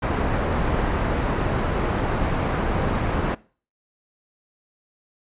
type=low-pass noise; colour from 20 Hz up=pink; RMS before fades=-23 dBFS; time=0.02-3.35 s; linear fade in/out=10 ms; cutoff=1500 Hz; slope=12 dB/octave; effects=noise-tail reverb RT60 0.4 s tail -21 dB re dry + resampled to 8000 Hz